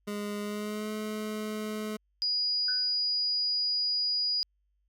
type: tone with pitch glide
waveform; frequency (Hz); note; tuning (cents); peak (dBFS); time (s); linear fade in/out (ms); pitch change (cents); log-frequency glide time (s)
25% pulse; 206.5 to 214.2; G#3 to A3; -10 to -46; -29; 0.07-1.97; 10; +64; 0.41-0.91
type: tone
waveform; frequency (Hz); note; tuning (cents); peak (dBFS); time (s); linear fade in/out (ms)
sine; 4900; D#8; -27; -26; 2.22-4.43; 0
type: tone with exponential decay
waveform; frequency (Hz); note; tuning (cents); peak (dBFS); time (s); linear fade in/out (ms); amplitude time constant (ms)
sine; 1507; F#6; +31; -32; 2.68-3; 5; 69
effects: added 50 Hz sine -70 dBFS peak until 4.88 s